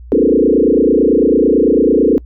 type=tone with frequency modulation; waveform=sine; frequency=365.1 Hz; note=F#4; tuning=23 cents flat; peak=-7 dBFS; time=0.12-2.18 s; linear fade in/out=0 ms; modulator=29 Hz; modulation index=4; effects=noise-tail reverb RT60 0.1 s tail -26 dB re dry + added 60 Hz sine -31 dBFS peak until 2.25 s